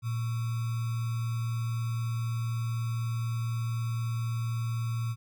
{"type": "tone with sample-and-hold", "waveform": "sine", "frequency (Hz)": 115.5, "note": "A#2", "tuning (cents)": -16, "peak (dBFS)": -28, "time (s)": [0.02, 5.16], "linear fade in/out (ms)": 50, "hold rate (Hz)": 1225, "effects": []}